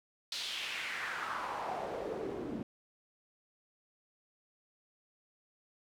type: noise with band-pass filter sweep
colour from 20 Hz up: pink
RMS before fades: -39 dBFS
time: 0.32-2.63 s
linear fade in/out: 2 ms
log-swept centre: 4200 to 250 Hz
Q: 2.6
effects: none